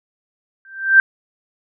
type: tone with exponential growth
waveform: sine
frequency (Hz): 1568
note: G6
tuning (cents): 0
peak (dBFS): -3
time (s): 0.65-1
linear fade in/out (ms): 1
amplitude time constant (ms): 74
effects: none